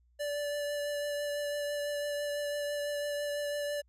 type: tone with vibrato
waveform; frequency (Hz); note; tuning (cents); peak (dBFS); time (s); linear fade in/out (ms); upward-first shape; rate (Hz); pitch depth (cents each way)
square; 582; D5; -16; -33; 0.19-3.82; 20; triangle; 6; 14
effects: added 60 Hz sine -64 dBFS peak until 3.88 s + resampled to 32000 Hz